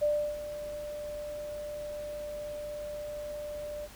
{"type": "tone with ADSR envelope", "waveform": "sine", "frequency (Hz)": 593, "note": "D5", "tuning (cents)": 17, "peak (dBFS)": -23, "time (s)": [0.01, 3.88], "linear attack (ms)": 20, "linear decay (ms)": 330, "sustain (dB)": -13, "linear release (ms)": 40, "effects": ["added 50 Hz sine -51 dBFS peak until 3.95 s", "pink hiss -51 dBFS RMS until 3.95 s"]}